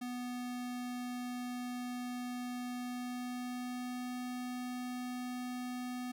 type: tone with pitch glide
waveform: square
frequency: 246.9 to 248.8 Hz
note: B3 to B3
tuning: 0 to +13 cents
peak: -39 dBFS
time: 0.01-6.12 s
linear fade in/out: 10 ms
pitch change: +13 cents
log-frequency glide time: 2.77-4.16 s
effects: none